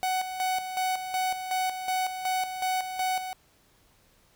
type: tone with tremolo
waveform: 45% pulse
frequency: 746 Hz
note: F#5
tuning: 14 cents sharp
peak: -25 dBFS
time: 0.03-3.33 s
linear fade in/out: 0 ms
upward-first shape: square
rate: 2.7 Hz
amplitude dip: 60%
effects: pink hiss -63 dBFS RMS until 4.35 s